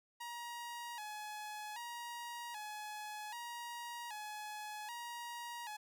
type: tone with vibrato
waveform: sawtooth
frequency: 896 Hz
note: A5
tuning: 31 cents sharp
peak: -40 dBFS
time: 0.2-5.77 s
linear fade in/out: 10 ms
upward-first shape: square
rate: 0.64 Hz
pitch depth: 100 cents each way
effects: none